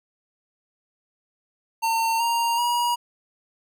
square tone with pitch steps, 908 / 933 / 958.7 Hz, A#5 / A#5 / A#5, -46 / +1 / +48 cents, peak -21 dBFS, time 1.82-2.96 s, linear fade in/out 20 ms, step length 380 ms, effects none

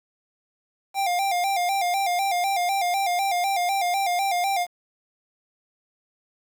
square tone with vibrato, 746 Hz, F#5, 14 cents sharp, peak -22 dBFS, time 0.94-4.67 s, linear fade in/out 50 ms, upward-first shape square, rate 4 Hz, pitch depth 91 cents each way, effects 8-bit

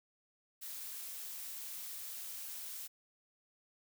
blue noise, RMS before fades -45 dBFS, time 0.61-2.88 s, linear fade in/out 20 ms, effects none

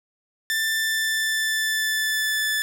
sawtooth tone with pitch glide, 1775 to 1744.5 Hz, A6 to A6, +15 to -15 cents, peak -18 dBFS, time 0.5-2.62 s, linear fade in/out 0 ms, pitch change -30 cents, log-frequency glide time 0.74-2.49 s, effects none

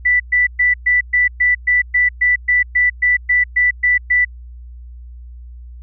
sine tone bursts, 1975.5 Hz, B6, in tune, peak -10 dBFS, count 16, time 0.05-4.25 s, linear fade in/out 10 ms, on 150 ms, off 120 ms, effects added 60 Hz sine -32 dBFS peak until 5.82 s

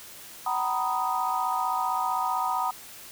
sine chord, B major seventh, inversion second, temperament equal with one note detuned, 756 / 932.3 / 987.8 / 1244.5 Hz, F#5 / A#5 / B5 / D#6, +37 / 0 / 0 / 0 cents, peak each -30 dBFS, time 0.46-2.71 s, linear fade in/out 5 ms, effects white hiss -45 dBFS RMS until 3.11 s

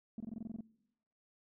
sine tone bursts, 222.9 Hz, A3, 23 cents sharp, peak -37 dBFS, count 10, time 0.18-0.608 s, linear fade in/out 2 ms, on 23 ms, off 22 ms, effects noise-tail reverb RT60 1.0 s tail -25 dB re dry + tanh soft clip ceiling -37 dBFS

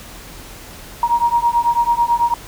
sine beating tone pair, 940 / 949.1 Hz, A#5 / A#5, +14 / +31 cents, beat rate 9.1 Hz, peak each -16 dBFS, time 1.03-2.34 s, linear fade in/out 2 ms, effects added 41 Hz sine -40 dBFS peak until 2.47 s + pink hiss -37 dBFS RMS until 2.47 s

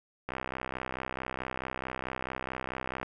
click train, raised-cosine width 0.5 ms, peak -19 dBFS, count 178, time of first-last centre 0.29-3.03 s, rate 64.6 Hz, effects none

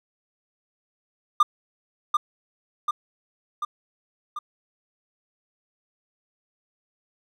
triangle tone with echo, 1200 Hz, D6, 37 cents sharp, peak -11 dBFS, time 1.4-1.43 s, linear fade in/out 5 ms, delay 740 ms, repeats 4, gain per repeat -4 dB, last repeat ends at 4.39 s, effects none

